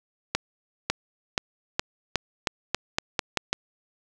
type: accelerating click train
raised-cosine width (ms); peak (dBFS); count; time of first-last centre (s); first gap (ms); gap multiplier
0.2; -5; 11; 0.35-3.53; 550; 0.87
effects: none